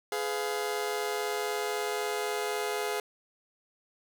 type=chord; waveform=sawtooth; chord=F diminished; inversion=first; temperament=just; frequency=419.1 / 502.9 / 698.5 Hz; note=Ab4 / Cb5 / F5; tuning=+16 / +31 / 0 cents; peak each=-28 / -33 / -33 dBFS; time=0.12-3 s; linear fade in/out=2 ms; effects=none